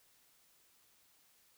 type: silence
effects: white hiss -69 dBFS RMS until 1.57 s